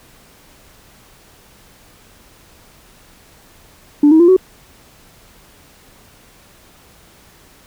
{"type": "tone with pitch steps", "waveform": "sine", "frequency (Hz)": [293.1, 317.8, 344.6, 373.6], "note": ["D4", "D#4", "F4", "F#4"], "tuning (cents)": [-3, 37, -23, 17], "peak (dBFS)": -4, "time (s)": [4.03, 4.366], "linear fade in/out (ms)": 5, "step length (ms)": 84, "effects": ["tanh soft clip ceiling -2 dBFS", "pink hiss -47 dBFS RMS until 7.66 s"]}